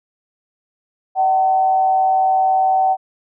sine tone with frequency modulation, 759 Hz, F#5, 44 cents sharp, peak -12 dBFS, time 1.15-2.97 s, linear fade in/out 50 ms, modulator 138 Hz, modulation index 0.36, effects none

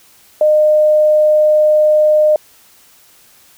sine tone, 610 Hz, D#5, 34 cents flat, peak -7 dBFS, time 0.41-2.36 s, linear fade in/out 2 ms, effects white hiss -47 dBFS RMS until 3.57 s

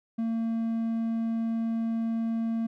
triangle tone, 227.3 Hz, A#3, 43 cents flat, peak -24 dBFS, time 0.18-2.67 s, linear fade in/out 10 ms, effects none

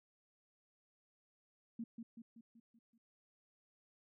sine tone with echo, 230.1 Hz, A#3, 22 cents flat, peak -40 dBFS, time 1.79-1.84 s, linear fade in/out 5 ms, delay 190 ms, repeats 6, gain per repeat -5 dB, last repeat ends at 2.98 s, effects none

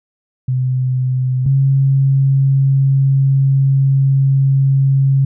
sine tone pair in turn, 128.4 / 136.04 Hz, C3 / C#3, -32 / -32 cents, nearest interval minor second, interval 100 cents, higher second, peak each -13 / -9 dBFS, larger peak second, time 0.48-1.46 / 1.46-5.25 s, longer second, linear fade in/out 5 ms, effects none

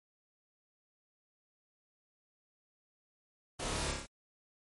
pink noise with echo, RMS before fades -39 dBFS, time 3.59-3.92 s, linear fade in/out 10 ms, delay 29 ms, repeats 5, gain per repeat -2 dB, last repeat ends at 4.065 s, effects MP3 48 kbps

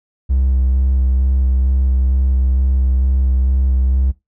triangle tone with vibrato, 65.1 Hz, C2, 8 cents flat, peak -9 dBFS, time 0.29-4.12 s, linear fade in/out 20 ms, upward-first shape square, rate 2.2 Hz, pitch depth 15 cents each way, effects noise-tail reverb RT60 0.2 s tail -21 dB re dry + tanh soft clip ceiling -5 dBFS

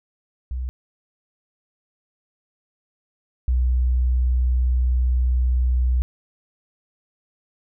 sine tone pair in turn, 63.1 / 62.3 Hz, B1 / B1, +38 / +16 cents, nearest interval unison, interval 22 cents, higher first, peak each -24 / -16 dBFS, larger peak second, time 0.51-0.69 / 3.48-6.02 s, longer second, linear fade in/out 0 ms, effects none

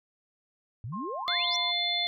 sine exponential sweep, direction up, 101.1 to 5990 Hz, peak -34 dBFS, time 0.84-1.56 s, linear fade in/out 0 ms
sine tone with pitch glide, 1063 to 1012.1 Hz, C6 to B5, +27 to +42 cents, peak -35 dBFS, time 0.92-1.72 s, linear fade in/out 20 ms, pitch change -85 cents, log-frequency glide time 1.15-1.57 s
harmonic tone, 700 Hz, F5, 4 cents sharp, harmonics 1 / 3 / 5 / 6, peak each -35 / -34 / -28 / -33 dBFS, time 1.28-2.07 s, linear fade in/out 0 ms
effects none

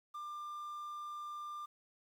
triangle tone with quantisation, 1193 Hz, D6, 27 cents sharp, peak -40 dBFS, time 0.14-1.66 s, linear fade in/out 10 ms, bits 11, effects none

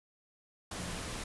sine tone in noise, 179.2 Hz, F3, 45 cents sharp, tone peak -44 dBFS, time 0.78-0.99 s, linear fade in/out 5 ms, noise pink, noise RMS -40 dBFS, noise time 0.71-1.24 s, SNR -7 dB, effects resampled to 24000 Hz

